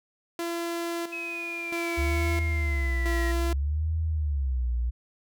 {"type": "tone with tremolo", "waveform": "sawtooth", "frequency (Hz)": 339.4, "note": "F4", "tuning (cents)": -49, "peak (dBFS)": -25, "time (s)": [0.39, 3.53], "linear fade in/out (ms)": 2, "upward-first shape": "square", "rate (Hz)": 0.75, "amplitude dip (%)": 65}
{"type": "exponential sweep", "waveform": "sine", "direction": "down", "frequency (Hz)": [2566, 1893], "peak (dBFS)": -32, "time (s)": [1.12, 3.32], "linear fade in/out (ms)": 10}
{"type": "tone with vibrato", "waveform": "sine", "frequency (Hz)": 69.3, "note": "C#2", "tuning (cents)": 0, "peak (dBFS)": -24, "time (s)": [1.97, 4.91], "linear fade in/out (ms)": 20, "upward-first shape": "sine", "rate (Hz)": 0.62, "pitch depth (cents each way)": 260}
{"effects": []}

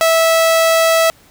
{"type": "tone", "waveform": "sawtooth", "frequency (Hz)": 654, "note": "E5", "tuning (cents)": -14, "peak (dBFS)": -6, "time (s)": [0.01, 1.1], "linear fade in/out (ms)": 0, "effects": ["pink hiss -48 dBFS RMS until 1.3 s"]}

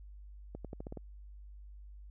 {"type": "accelerating click train", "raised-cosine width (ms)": 2, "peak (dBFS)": -29, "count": 7, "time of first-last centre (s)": [0.55, 0.973], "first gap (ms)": 97, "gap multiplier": 0.87, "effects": ["added 50 Hz sine -48 dBFS peak until 2.1 s"]}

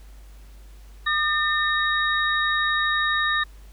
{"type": "tone cluster", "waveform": "sine", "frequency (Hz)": [1211, 1803, 3784], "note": ["D#6", "A6", "A#7"], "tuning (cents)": [-47, 42, 25], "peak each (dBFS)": [-25, -22, -27], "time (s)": [1.06, 3.44], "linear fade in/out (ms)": 10, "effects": ["added 50 Hz sine -42 dBFS peak until 3.72 s", "pink hiss -56 dBFS RMS until 3.72 s"]}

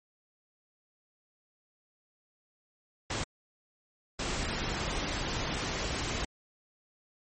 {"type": "noise bursts at uneven times", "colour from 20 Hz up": "pink", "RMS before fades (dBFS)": -33, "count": 2, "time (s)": [[3.1, 3.24], [4.19, 6.25]], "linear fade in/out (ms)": 5, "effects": ["MP3 32 kbps"]}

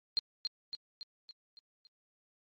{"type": "tone with echo", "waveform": "sine", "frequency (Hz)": 4205, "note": "C8", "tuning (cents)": 8, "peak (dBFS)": -26, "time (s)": [0.17, 0.19], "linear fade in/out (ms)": 0, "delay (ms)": 280, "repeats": 6, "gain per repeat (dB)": -5, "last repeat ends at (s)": 1.87, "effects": ["MP3 32 kbps"]}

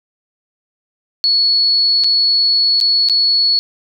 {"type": "tone with dropouts", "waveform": "sine", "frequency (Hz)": 4391, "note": "C#8", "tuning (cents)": -17, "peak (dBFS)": -10, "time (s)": [1.24, 3.59], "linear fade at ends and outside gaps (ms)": 0, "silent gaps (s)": [[2.038, 2.043], [2.802, 2.811], [3.087, 3.097]], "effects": []}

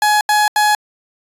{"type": "tone bursts", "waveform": "30% pulse", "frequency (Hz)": 842, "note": "G#5", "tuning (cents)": 24, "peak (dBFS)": -8, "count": 3, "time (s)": [0.02, 0.75], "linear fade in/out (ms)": 2, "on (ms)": 190, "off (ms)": 80, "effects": ["resampled to 32000 Hz"]}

